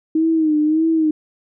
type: tone with vibrato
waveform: sine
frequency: 313.3 Hz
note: D#4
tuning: 12 cents sharp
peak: -13 dBFS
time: 0.15-1.11 s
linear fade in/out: 5 ms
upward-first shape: sine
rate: 1.7 Hz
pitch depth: 68 cents each way
effects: none